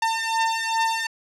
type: beating tone pair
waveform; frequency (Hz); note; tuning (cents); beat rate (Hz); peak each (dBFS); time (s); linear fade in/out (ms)
sawtooth; 901 / 903.5; A5 / A5; +41 / +46; 2.5; -20 / -21; 0.02-1.07; 5
effects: low-pass 8000 Hz 12 dB/octave